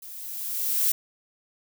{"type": "noise with level ramp", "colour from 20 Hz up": "violet", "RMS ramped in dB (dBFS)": [-42, -21], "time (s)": [0.02, 0.92], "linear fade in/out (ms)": 5, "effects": []}